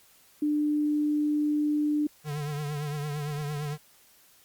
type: tone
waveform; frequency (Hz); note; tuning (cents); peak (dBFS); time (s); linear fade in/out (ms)
sine; 298; D4; +25; -23; 0.42-2.07; 5
type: tone with vibrato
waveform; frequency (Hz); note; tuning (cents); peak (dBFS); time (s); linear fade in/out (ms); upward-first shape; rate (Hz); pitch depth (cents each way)
square; 147.6; D3; +9; -31; 2.24-3.78; 50; triangle; 8.8; 68
effects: white hiss -59 dBFS RMS until 4.44 s + Opus 48 kbps